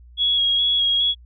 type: tone with vibrato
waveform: sine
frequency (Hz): 3322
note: G#7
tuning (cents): 0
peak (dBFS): -16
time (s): 0.17-1.15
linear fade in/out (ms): 50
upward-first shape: square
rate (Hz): 2.4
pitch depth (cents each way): 16
effects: added 60 Hz sine -43 dBFS peak until 1.25 s